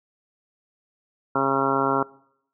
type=harmonic tone; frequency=136.2 Hz; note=C#3; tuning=30 cents flat; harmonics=1 / 2 / 3 / 4 / 5 / 6 / 7 / 8 / 9 / 10; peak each=-34 / -27 / -28 / -29 / -31 / -31 / -27 / -29 / -33 / -25 dBFS; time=1.35-2.03 s; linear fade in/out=5 ms; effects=noise-tail reverb RT60 0.7 s tail -22 dB re dry